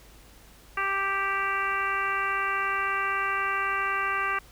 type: harmonic tone with a mistuned harmonic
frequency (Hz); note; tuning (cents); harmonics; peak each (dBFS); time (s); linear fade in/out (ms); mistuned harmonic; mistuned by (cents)
392; G4; 0; 1 / 2 / 3 / 4 / 5 / 6 / 7; -39 / -38 / -28 / -31 / -33 / -35 / -36; 0.77-4.39; 5; 6; -18
effects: added 50 Hz sine -54 dBFS peak until 4.51 s + pink hiss -54 dBFS RMS until 4.51 s